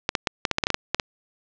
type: clicks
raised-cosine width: 0.2 ms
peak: -3 dBFS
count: 12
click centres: 0.091 / 0.152 / 0.272 / 0.452 / 0.513 / 0.584 / 0.638 / 0.669 / 0.703 / 0.744 / 0.946 / 0.998 s
effects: low-pass 6000 Hz 12 dB/octave